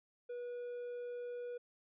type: tone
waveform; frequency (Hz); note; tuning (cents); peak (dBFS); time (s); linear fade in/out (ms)
triangle; 485.7; B4; -29; -39; 0.29-1.58; 10
effects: resampled to 8000 Hz